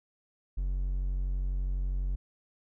triangle tone, 46.08 Hz, F#1, 6 cents flat, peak -26 dBFS, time 0.57-2.16 s, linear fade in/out 10 ms, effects none

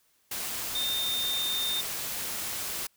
sine tone in noise, 3637 Hz, A#7, 43 cents flat, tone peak -28 dBFS, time 0.75-1.81 s, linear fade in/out 5 ms, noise white, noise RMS -34 dBFS, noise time 0.31-2.87 s, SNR +3 dB, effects white hiss -68 dBFS RMS until 2.96 s

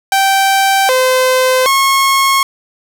sawtooth tone with pitch steps, 779 / 514 / 1088 Hz, G5 / C5 / C#6, -11 / -31 / -33 cents, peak -5 dBFS, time 0.12-2.43 s, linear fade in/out 2 ms, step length 770 ms, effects none

